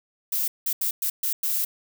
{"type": "noise bursts at uneven times", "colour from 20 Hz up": "violet", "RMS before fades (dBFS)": -25, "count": 6, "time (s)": [[0.32, 0.48], [0.66, 0.73], [0.81, 0.91], [1.02, 1.1], [1.23, 1.33], [1.43, 1.65]], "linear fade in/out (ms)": 5, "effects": []}